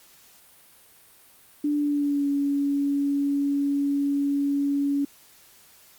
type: tone with pitch glide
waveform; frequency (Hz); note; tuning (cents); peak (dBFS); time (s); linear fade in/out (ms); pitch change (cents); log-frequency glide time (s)
sine; 293.7 to 282.4; D4 to C#4; 0 to +32; -21; 1.64-5.05; 5; -68; 1.75-2.28
effects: white hiss -54 dBFS RMS until 5.98 s + Opus 48 kbps